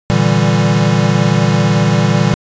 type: chord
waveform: square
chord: E half-diminished seventh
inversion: second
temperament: equal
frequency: 116.54 / 146.83 / 164.81 / 196 Hz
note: Bb2 / D3 / E3 / G3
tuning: 0 / 0 / 0 / 0 cents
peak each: -16 dBFS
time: 0.1-2.34 s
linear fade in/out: 0 ms
effects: resampled to 16000 Hz